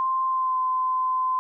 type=tone with pitch glide; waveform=sine; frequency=1046.5 to 1029.1 Hz; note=C6 to C6; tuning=0 to -29 cents; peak=-21 dBFS; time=0-1.39 s; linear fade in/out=0 ms; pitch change=-29 cents; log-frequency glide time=0.27-0.58 s; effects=none